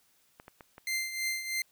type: clicks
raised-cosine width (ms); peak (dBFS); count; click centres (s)
0.5; -32; 4; 0.399 / 0.481 / 0.608 / 0.781
type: tone with tremolo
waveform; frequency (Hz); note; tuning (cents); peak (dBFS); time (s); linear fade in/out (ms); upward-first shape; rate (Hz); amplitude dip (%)
sawtooth; 2086; C7; -6; -25; 0.87-1.62; 2; triangle; 3.1; 70
effects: white hiss -68 dBFS RMS until 1.71 s